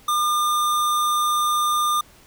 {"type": "tone", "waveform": "square", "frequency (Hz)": 1204, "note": "D6", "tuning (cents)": 43, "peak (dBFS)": -19, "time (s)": [0.08, 2.01], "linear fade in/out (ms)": 5, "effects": ["pink hiss -51 dBFS RMS until 2.26 s"]}